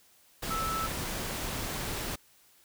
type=tone in noise; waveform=sine; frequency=1313 Hz; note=E6; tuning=7 cents flat; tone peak=-31 dBFS; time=0.5-0.87 s; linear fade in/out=10 ms; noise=pink; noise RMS=-35 dBFS; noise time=0.42-2.16 s; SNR=+1 dB; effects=white hiss -62 dBFS RMS until 2.64 s